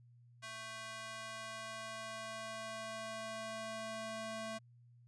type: tone with high-pass filter sweep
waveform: square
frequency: 221.6 Hz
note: A3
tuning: 13 cents sharp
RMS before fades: -45 dBFS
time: 0.42-4.59 s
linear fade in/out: 20 ms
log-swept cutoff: 1300 to 450 Hz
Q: 0.99
effects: added 120 Hz sine -60 dBFS peak until 5.07 s + resampled to 22050 Hz